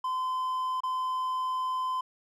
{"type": "tone with dropouts", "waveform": "triangle", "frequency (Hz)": 1026, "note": "C6", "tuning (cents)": -34, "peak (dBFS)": -26, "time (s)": [0.04, 2.01], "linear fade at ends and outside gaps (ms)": 5, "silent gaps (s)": [0.805, 0.834], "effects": []}